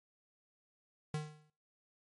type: tone with exponential decay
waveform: square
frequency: 152.2 Hz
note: D#3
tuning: 38 cents flat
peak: -33 dBFS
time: 1.14-1.5 s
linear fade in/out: 2 ms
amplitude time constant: 77 ms
effects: noise-tail reverb RT60 0.5 s tail -24 dB re dry + MP3 48 kbps